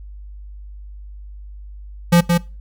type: tone with echo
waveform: square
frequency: 172.6 Hz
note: F3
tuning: 20 cents flat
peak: -9 dBFS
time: 2.12-2.21 s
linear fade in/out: 10 ms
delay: 170 ms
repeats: 1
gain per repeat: -4 dB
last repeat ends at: 2.38 s
effects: noise-tail reverb RT60 0.3 s tail -21 dB re dry + added 50 Hz sine -33 dBFS peak until 2.6 s